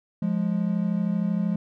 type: tone pair together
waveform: triangle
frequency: 175.49 / 208.4 Hz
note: F3 / G#3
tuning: +9 / +6 cents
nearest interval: minor third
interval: 297 cents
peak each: -23 dBFS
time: 0.22-1.56 s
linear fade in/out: 5 ms
effects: none